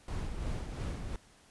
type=noise with tremolo; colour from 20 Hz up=brown; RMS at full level=-35 dBFS; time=0.08-1.16 s; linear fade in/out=2 ms; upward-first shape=sine; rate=2.9 Hz; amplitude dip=45%; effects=pink hiss -61 dBFS RMS until 1.5 s + resampled to 24000 Hz